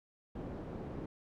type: low-pass noise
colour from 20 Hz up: white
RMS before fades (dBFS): -43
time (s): 0.35-1.06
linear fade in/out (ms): 5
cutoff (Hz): 370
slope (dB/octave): 12
effects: none